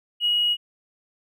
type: tone with tanh clipping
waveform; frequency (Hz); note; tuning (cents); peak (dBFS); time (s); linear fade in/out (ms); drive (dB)
triangle; 2899; F#7; -36; -18; 0.2-0.57; 50; 1
effects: none